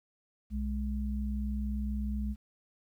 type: tone pair together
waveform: sine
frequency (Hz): 62.2 / 209.6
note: B1 / G#3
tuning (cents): +13 / +16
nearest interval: octave + major sixth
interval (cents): 2103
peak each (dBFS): -32 / -35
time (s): 0.5-2.36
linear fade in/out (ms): 50
effects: 11-bit